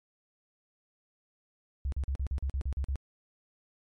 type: tone bursts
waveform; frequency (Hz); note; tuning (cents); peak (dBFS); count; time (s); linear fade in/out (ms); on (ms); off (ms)
sine; 67.7; C#2; -40; -28; 10; 1.85-2.957; 0; 72; 43
effects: MP3 48 kbps